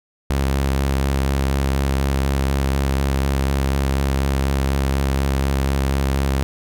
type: tone with vibrato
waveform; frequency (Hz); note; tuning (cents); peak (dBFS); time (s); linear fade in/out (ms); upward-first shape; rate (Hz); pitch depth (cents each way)
sawtooth; 68; C#2; -33; -13; 0.3-6.43; 0; square; 4.1; 15
effects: none